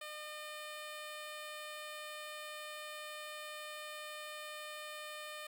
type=tone; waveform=10% pulse; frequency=606 Hz; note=D#5; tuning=46 cents flat; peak=-36 dBFS; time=0.01-5.47 s; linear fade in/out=5 ms; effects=12-bit